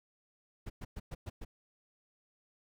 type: noise bursts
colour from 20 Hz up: brown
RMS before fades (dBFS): -41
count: 6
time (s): 0.66-1.45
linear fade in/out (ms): 10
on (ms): 40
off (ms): 110
effects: none